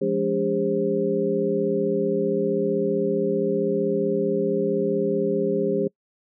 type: tone cluster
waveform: sine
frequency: 171.8 / 207.3 / 288.2 / 403.4 / 528 Hz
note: F3 / G#3 / D4 / G4 / C5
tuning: -28 / -3 / -33 / +50 / +16 cents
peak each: -30 / -28 / -29 / -23 / -27 dBFS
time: 0.01-5.88 s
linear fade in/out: 10 ms
effects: noise-tail reverb RT60 0.1 s tail -26 dB re dry